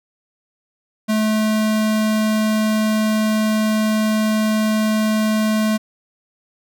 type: tone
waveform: square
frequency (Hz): 216.2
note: A3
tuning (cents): -30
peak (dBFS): -16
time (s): 1.08-5.78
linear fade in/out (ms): 20
effects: none